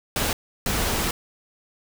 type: noise bursts at uneven times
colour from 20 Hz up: pink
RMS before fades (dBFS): -24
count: 2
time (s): 0.16-0.33 / 0.66-1.11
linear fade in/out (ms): 2
effects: none